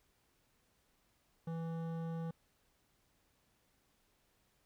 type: tone with hard clipping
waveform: triangle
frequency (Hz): 164.81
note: E3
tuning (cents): 0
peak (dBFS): -40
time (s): 1.47-2.31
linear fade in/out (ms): 5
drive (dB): 17
effects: pink hiss -75 dBFS RMS until 4.65 s